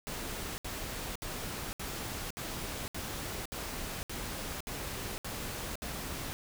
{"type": "noise bursts", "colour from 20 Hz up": "pink", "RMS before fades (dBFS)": -39, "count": 11, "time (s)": [0.07, 6.33], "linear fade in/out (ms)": 0, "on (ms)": 510, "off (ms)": 65, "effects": []}